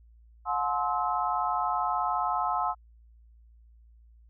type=tone cluster; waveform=sine; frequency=719 / 858 / 1046 / 1293 Hz; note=F#5 / A5 / C6 / E6; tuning=-50 / -44 / -1 / -34 cents; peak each=-31 dBFS; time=0.45-2.75 s; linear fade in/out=50 ms; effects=added 57 Hz sine -53 dBFS peak until 4.29 s